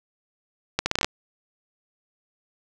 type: accelerating click train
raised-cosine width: 0.2 ms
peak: -4 dBFS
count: 8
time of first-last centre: 0.79-1.046 s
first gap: 70 ms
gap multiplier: 0.77
effects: none

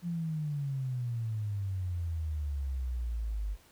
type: exponential sweep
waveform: sine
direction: down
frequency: 176 to 49 Hz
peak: -31 dBFS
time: 0.02-3.57 s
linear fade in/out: 50 ms
effects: pink hiss -61 dBFS RMS until 3.71 s

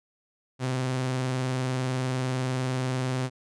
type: tone with vibrato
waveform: sawtooth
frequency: 128.8 Hz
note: C3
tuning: 27 cents flat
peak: -22 dBFS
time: 0.59-3.3 s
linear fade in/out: 50 ms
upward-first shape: square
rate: 20 Hz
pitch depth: 38 cents each way
effects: resampled to 22050 Hz

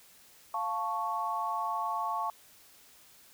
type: chord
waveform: sine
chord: F augmented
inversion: none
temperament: equal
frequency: 698.5 / 880 / 1108.7 Hz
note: F5 / A5 / C#6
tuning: 0 / 0 / 0 cents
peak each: -37 / -34 / -33 dBFS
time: 0.54-2.3 s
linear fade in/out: 2 ms
effects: white hiss -58 dBFS RMS until 3.33 s

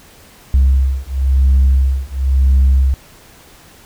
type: beating tone pair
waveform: sine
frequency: 66.2 / 67.17 Hz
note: C2 / C2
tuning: +21 / +46 cents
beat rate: 0.97 Hz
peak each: -11 dBFS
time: 0.54-2.94 s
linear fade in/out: 0 ms
effects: tanh soft clip ceiling -5 dBFS + pink hiss -43 dBFS RMS until 3.85 s

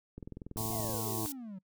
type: click train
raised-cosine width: 3 ms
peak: -30 dBFS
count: 17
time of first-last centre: 0.18-0.942 s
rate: 21 Hz
type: high-pass noise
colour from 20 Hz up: white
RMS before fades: -39 dBFS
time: 0.57-1.32 s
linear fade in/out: 0 ms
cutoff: 5000 Hz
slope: 12 dB/octave
type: harmonic tone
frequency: 110.2 Hz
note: A2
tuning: 3 cents sharp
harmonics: 1 / 2 / 3 / 4 / 6 / 7 / 8 / 9 / 10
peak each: -39 / -42 / -44 / -45 / -47 / -47 / -48 / -49 / -49 dBFS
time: 0.57-1.26 s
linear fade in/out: 0 ms
type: exponential sweep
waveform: triangle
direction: down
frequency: 740 to 181.3 Hz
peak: -39 dBFS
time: 0.71-1.59 s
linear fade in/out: 10 ms
effects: noise-tail reverb RT60 0.1 s tail -26 dB re dry

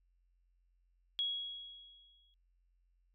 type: tone with exponential decay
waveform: sine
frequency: 3322 Hz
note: G#7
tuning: in tune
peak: -31 dBFS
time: 1.19-2.34 s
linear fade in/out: 0 ms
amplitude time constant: 250 ms
effects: added 44 Hz sine -70 dBFS peak until 3.14 s

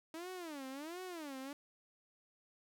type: tone with vibrato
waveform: sawtooth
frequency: 312.3 Hz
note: D#4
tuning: 7 cents sharp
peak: -40 dBFS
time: 0.14-1.53 s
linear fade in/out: 2 ms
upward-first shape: sine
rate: 1.4 Hz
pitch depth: 300 cents each way
effects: none

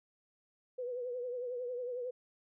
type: tone with vibrato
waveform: sine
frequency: 493.9 Hz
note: B4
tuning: in tune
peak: -36 dBFS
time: 0.78-2.11 s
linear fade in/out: 10 ms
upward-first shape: triangle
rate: 11 Hz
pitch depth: 70 cents each way
effects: none

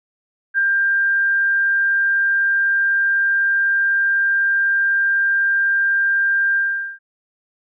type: tone with ADSR envelope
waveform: sine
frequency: 1592 Hz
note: G6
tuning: 26 cents sharp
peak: -12 dBFS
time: 0.54-6.99 s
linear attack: 44 ms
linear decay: 5 ms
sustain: -2 dB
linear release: 430 ms
effects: none

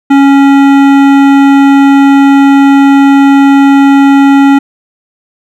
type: tone with hard clipping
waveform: sine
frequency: 277.2 Hz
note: C#4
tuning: in tune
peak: -3 dBFS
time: 0.1-4.59 s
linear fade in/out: 10 ms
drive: 15 dB
effects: none

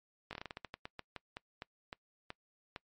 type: slowing click train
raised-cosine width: 0.3 ms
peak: -26 dBFS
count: 18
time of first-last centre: 0.31-2.761 s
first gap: 19 ms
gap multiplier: 1.22
effects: noise-tail reverb RT60 0.1 s tail -23 dB re dry + MP3 48 kbps

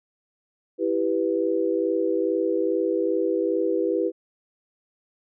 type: chord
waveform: sine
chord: E minor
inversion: none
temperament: equal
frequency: 329.6 / 392 / 493.9 Hz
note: E4 / G4 / B4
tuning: 0 / 0 / 0 cents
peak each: -25 dBFS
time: 0.78-4.12 s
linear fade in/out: 50 ms
effects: none

